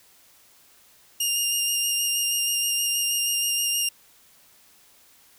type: tone with vibrato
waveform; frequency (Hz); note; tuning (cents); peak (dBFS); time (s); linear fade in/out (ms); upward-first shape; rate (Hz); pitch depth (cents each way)
15% pulse; 2816; F7; +14; -15; 1.2-3.89; 5; square; 6.3; 12
effects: white hiss -56 dBFS RMS until 5.38 s